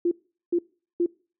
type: tone bursts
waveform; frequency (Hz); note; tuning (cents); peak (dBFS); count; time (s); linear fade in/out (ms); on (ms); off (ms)
sine; 346.3; F4; -15; -19; 3; 0.05-1.062; 5; 64; 410
effects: noise-tail reverb RT60 0.4 s tail -23 dB re dry